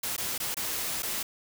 white noise with dropouts, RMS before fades -32 dBFS, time 0.03-1.23 s, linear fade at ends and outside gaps 5 ms, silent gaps 0.166-0.179 / 0.38-0.4 / 0.545-0.568 / 1.023-1.03 s, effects none

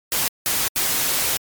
white noise bursts at uneven times, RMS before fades -21 dBFS, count 3, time 0.12-0.28 / 0.46-0.68 / 0.76-1.37 s, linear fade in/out 0 ms, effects MP3 96 kbps

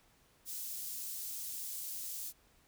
white high-pass noise, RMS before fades -42 dBFS, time 0.45-2.33 s, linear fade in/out 50 ms, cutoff 5900 Hz, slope 12 dB/octave, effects pink hiss -68 dBFS RMS until 2.67 s

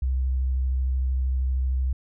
sine tone with vibrato, 64.7 Hz, C2, 19 cents flat, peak -21 dBFS, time 0.02-1.93 s, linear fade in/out 5 ms, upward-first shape sine, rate 13 Hz, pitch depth 20 cents each way, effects none

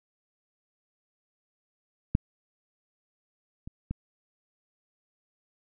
clicks, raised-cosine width 5 ms, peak -9 / -27 / -19 dBFS, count 3, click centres 2.151 / 3.675 / 3.91 s, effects none

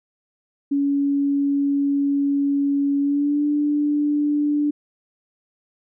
sine tone with pitch glide, 281.6 to 293.9 Hz, C#4 to D4, +27 to +1 cents, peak -17 dBFS, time 0.71-4.71 s, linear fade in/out 10 ms, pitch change +74 cents, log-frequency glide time 3-3.45 s, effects none

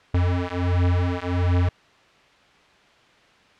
square beating tone pair, 88.3 / 89.7 Hz, F2 / F2, +20 / +47 cents, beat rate 1.4 Hz, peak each -23 dBFS, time 0.14-1.69 s, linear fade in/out 5 ms, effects white hiss -54 dBFS RMS until 3.59 s + low-pass 3000 Hz 12 dB/octave

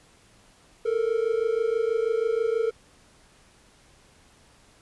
triangle tone pair together, 440 / 466.2 Hz, A4 / A#4, 0 / 0 cents, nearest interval minor second, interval 100 cents, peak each -23 dBFS, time 0.85-2.71 s, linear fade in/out 10 ms, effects pink hiss -57 dBFS RMS until 4.81 s + resampled to 24000 Hz

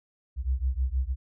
sine beating tone pair, 61.74 / 68.14 Hz, B1 / C#2, 0 / -29 cents, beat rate 6.4 Hz, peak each -27 / -28 dBFS, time 0.36-1.16 s, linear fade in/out 50 ms, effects none

